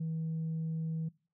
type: tone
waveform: sine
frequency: 161.1 Hz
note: E3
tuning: 39 cents flat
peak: -31 dBFS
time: 0-1.09 s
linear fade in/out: 10 ms
effects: noise-tail reverb RT60 0.4 s tail -23 dB re dry + tanh soft clip ceiling -30 dBFS